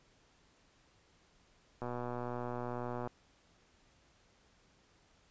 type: click train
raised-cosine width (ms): 1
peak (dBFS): -26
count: 154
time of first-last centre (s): 1.82-3.074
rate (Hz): 122
effects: pink hiss -68 dBFS RMS until 5.3 s + resampled to 16000 Hz